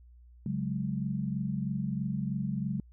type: chord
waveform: sine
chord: C# suspended fourth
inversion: none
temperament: just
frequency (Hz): 138.59 / 184.79 / 207.9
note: C#3 / F#3 / G#3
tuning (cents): 0 / -2 / +2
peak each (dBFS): -34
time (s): 0.46-2.8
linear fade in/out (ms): 2
effects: added 60 Hz sine -52 dBFS peak until 2.92 s